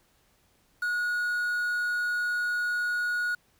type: tone with quantisation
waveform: triangle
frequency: 1451 Hz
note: F#6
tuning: 34 cents flat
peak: -24 dBFS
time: 0.82-3.35 s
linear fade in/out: 5 ms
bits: 8
effects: pink hiss -66 dBFS RMS until 3.59 s